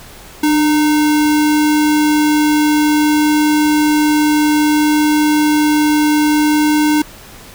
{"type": "tone with sample-and-hold", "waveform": "sine", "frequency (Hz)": 300.1, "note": "D4", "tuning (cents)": 38, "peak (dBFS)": -9, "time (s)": [0.43, 7.02], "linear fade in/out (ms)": 5, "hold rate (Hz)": 1225, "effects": ["pink hiss -37 dBFS RMS until 7.54 s"]}